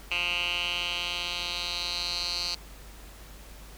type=tone with band-pass filter sweep; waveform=10% pulse; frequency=175.1 Hz; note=F3; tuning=5 cents sharp; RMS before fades=-31 dBFS; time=0.11-2.55 s; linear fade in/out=5 ms; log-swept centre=2700 to 4500 Hz; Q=5.2; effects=added 50 Hz sine -46 dBFS peak until 3.77 s + pink hiss -50 dBFS RMS until 3.77 s